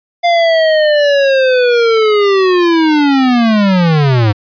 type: linear sweep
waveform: square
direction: down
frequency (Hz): 698.5 to 100.3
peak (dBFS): -8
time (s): 0.23-4.33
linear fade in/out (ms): 20
effects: resampled to 11025 Hz